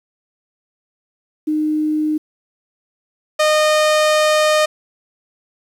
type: tone pair in turn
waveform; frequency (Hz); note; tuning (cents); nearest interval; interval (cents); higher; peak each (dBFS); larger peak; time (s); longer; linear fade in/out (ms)
sine / sawtooth; 306.7 / 613.4; D#4 / D#5; -25 / -25; octave; 1200; second; -15 / -8; second; 1.47-2.18 / 3.39-4.66; second; 10
effects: low-pass 9000 Hz 12 dB/octave + 8-bit